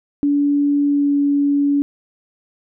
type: tone with pitch glide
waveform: sine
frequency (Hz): 286.9 to 284.8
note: D4 to C#4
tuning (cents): -40 to +47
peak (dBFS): -13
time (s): 0.23-1.82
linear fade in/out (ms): 0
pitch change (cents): -13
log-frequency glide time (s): 0.86-1.15
effects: none